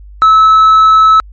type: tone with tanh clipping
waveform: sine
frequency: 1300 Hz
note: E6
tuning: 24 cents flat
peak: -3 dBFS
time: 0.22-1.2 s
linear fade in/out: 0 ms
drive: 2 dB
effects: added 50 Hz sine -30 dBFS peak until 1.32 s + MP3 32 kbps